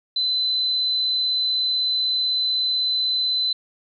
sine tone, 4031 Hz, B7, 35 cents sharp, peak -19 dBFS, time 0.16-3.53 s, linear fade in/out 5 ms, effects none

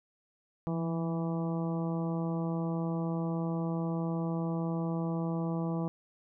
harmonic tone with a mistuned harmonic, 164.81 Hz, E3, in tune, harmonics 1 / 2 / 3 / 4 / 5 / 6 / 7, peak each -31 / -37 / -41 / -43 / -45 / -47 / -48 dBFS, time 0.67-5.88 s, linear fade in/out 0 ms, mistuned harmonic 1, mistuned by +34 cents, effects none

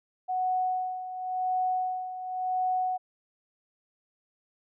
sine tone with tremolo, 740 Hz, F#5, in tune, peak -24 dBFS, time 0.28-2.98 s, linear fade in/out 20 ms, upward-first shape sine, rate 0.93 Hz, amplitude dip 70%, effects none

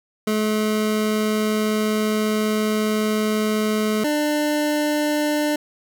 25% pulse tone pair in turn, 214.6 / 298.5 Hz, A3 / D4, -43 / +28 cents, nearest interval tritone, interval 571 cents, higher second, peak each -15 dBFS, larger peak neither, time 0.27-4.04 / 4.04-5.56 s, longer first, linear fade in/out 5 ms, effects none

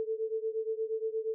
sine beating tone pair, 439.7 / 448.2 Hz, A4 / A4, -1 / +32 cents, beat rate 8.5 Hz, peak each -33 / -35 dBFS, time 0-1.34 s, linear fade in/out 0 ms, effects none

